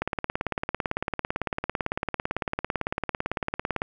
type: click train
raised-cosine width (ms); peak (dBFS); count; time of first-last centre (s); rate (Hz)
0.5; -11; 69; 0.02-3.819; 17.9
effects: none